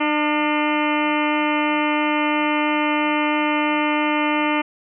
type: harmonic tone with a mistuned harmonic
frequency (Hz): 300.5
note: D4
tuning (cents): +40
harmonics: 1 / 2 / 3 / 4 / 5 / 6 / 7 / 8 / 9 / 10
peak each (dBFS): -21 / -27 / -24 / -27 / -32 / -33 / -27 / -29 / -32 / -33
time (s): 0-4.62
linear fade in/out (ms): 10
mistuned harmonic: 5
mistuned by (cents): -66
effects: none